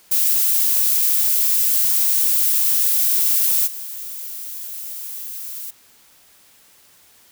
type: noise with level steps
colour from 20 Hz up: violet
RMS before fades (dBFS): -17 / -31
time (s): 0.11-5.71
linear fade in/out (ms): 10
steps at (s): 3.66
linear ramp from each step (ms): 20
effects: white hiss -52 dBFS RMS until 7.31 s